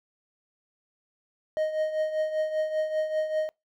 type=tone with tremolo; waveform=triangle; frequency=622.3 Hz; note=D#5; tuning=in tune; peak=-20 dBFS; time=1.57-3.49 s; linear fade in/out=0 ms; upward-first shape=triangle; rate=5.1 Hz; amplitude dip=70%; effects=noise-tail reverb RT60 0.2 s tail -26 dB re dry